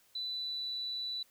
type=tone with pitch glide; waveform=sine; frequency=3988 to 3965 Hz; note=B7 to B7; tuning=+16 to +6 cents; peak=-35 dBFS; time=0.15-1.23 s; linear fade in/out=5 ms; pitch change=-10 cents; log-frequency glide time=0.26-0.71 s; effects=white hiss -67 dBFS RMS until 1.3 s